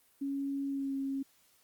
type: tone with pitch glide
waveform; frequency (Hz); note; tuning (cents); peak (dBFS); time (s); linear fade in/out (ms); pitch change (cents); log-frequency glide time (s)
sine; 277.2 to 272; C#4 to C#4; 0 to -33; -32; 0.21-1.23; 10; -33; 0.67-0.95
effects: white hiss -67 dBFS RMS until 1.63 s + Opus 32 kbps